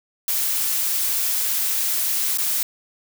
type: noise with dropouts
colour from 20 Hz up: blue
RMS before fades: -22 dBFS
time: 0.28-2.63 s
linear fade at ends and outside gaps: 1 ms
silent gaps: 2.374-2.384 s
effects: none